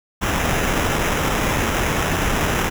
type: noise with sample-and-hold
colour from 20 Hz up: pink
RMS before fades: -20 dBFS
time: 0.21-2.7 s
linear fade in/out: 20 ms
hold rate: 4410 Hz
effects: none